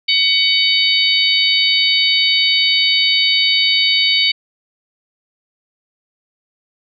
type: harmonic tone with a mistuned harmonic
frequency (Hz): 750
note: F#5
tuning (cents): +23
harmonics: 3 / 4 / 5 / 6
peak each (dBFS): -17 / -17 / -17 / -17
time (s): 0.08-4.32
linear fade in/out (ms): 10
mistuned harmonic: 6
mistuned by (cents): +19
effects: none